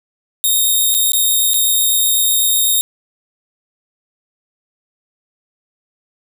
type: tone with dropouts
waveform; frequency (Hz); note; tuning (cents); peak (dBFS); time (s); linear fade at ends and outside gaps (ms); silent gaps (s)
5% pulse; 3708; A#7; -10; -4; 0.44-2.81; 0; 0.943-0.948 / 1.12-1.133 / 1.535-1.542
effects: none